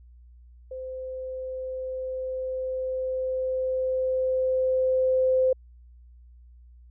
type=tone with level ramp; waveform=sine; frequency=517 Hz; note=C5; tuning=21 cents flat; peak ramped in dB=-33 to -18 dBFS; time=0.71-5.53 s; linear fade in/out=5 ms; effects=added 60 Hz sine -48 dBFS peak until 6.9 s